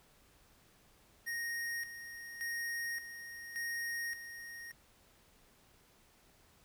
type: tone with tremolo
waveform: square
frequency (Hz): 1864.7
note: A#6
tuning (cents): 0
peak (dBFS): -37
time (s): 1.26-4.72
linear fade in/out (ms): 20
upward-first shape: square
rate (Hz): 0.87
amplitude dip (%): 65
effects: pink hiss -66 dBFS RMS until 6.64 s